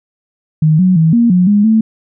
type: tone with pitch steps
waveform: sine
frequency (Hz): 155.7 / 184.5 / 161.1 / 235.1 / 180.5 / 205.7 / 220.9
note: D#3 / F#3 / E3 / A#3 / F#3 / G#3 / A3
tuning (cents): +2 / -5 / -39 / +15 / -43 / -16 / +7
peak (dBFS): -6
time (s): 0.62-1.81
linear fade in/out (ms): 5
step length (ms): 170
effects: none